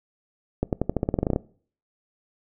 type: accelerating click train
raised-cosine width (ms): 2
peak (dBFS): -9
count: 14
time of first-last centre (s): 0.63-1.361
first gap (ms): 98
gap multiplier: 0.9
effects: noise-tail reverb RT60 0.5 s tail -22 dB re dry